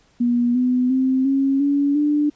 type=tone with pitch steps; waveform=sine; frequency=240.7 / 250.8 / 261.3 / 272.2 / 283.6 / 295.5 Hz; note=B3 / B3 / C4 / C#4 / C#4 / D4; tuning=-44 / +27 / -2 / -31 / +40 / +11 cents; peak=-15 dBFS; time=0.2-2.3 s; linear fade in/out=10 ms; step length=350 ms; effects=pink hiss -58 dBFS RMS until 2.35 s + resampled to 16000 Hz